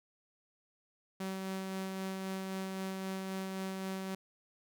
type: tone with tremolo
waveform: sawtooth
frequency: 190.6 Hz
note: G3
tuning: 48 cents flat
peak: -32 dBFS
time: 1.2-4.15 s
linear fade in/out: 5 ms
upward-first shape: sine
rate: 3.8 Hz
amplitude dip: 25%
effects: none